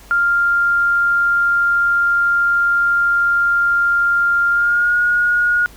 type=tone with pitch glide; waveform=sine; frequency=1396.9 to 1438.7 Hz; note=F6 to F#6; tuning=0 to -49 cents; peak=-12 dBFS; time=0.11-5.66 s; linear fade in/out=0 ms; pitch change=+51 cents; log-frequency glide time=4.51-4.96 s; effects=added 50 Hz sine -43 dBFS peak until 5.76 s + pink hiss -44 dBFS RMS until 5.76 s